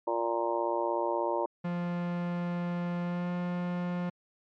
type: harmonic tone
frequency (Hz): 116.54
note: A#2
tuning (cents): 0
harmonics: 3 / 4 / 5 / 6 / 7 / 8 / 9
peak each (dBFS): -33 / -37 / -32 / -42 / -39 / -32 / -41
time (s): 0.07-1.46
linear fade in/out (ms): 5
type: tone with pitch glide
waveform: 45% pulse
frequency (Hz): 174.61 to 176.84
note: F3 to F3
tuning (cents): 0 to +22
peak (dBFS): -30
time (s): 1.64-4.1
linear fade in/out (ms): 10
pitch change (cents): +22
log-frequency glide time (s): 3.02-3.31
effects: low-pass 2000 Hz 12 dB/octave + MP3 64 kbps